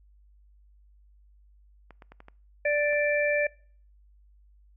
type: clicks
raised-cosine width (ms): 0.5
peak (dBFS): -32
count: 6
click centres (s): 1.907 / 2.022 / 2.12 / 2.204 / 2.284 / 2.93
type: harmonic tone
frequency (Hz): 587.3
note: D5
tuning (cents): 0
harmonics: 1 / 3 / 4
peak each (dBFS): -24 / -29 / -30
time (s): 2.65-3.47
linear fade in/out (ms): 5
effects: noise-tail reverb RT60 0.5 s tail -24 dB re dry + added 50 Hz sine -55 dBFS peak until 4.76 s